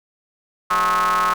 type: ring-modulated tone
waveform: 45% pulse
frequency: 100 Hz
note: G2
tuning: 35 cents sharp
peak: -13 dBFS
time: 0.7-1.34 s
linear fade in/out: 10 ms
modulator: 1180 Hz
effects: none